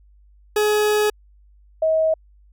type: tone pair in turn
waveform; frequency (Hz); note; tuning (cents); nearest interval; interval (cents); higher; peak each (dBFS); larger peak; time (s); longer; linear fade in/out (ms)
40% pulse / sine; 421.7 / 637.2; G#4 / D#5; +26 / +41; perfect fifth; 715; second; -15; neither; 0.56-1.1 / 1.82-2.14; first; 5
effects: added 50 Hz sine -49 dBFS peak until 2.52 s